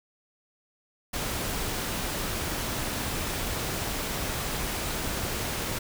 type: noise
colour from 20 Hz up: pink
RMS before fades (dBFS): -31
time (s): 1.13-5.79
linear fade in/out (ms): 10
effects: none